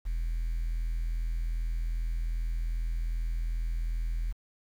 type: tone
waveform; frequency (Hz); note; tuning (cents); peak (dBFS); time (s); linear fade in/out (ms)
triangle; 41.27; E1; +3; -25; 0.05-4.33; 20
effects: tanh soft clip ceiling -24 dBFS + 9-bit